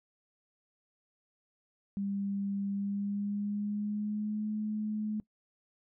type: tone with pitch glide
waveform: sine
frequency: 199 to 213.3 Hz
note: G3 to G#3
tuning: +26 to +46 cents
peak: -31 dBFS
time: 1.97-5.2 s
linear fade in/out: 0 ms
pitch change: +120 cents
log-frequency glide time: 2.71-4.49 s
effects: noise-tail reverb RT60 0.1 s tail -21 dB re dry